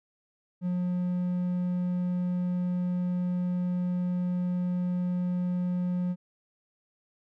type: tone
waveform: triangle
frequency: 179.1 Hz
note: F3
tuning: 44 cents sharp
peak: -24 dBFS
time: 0.61-6.16 s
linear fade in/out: 50 ms
effects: none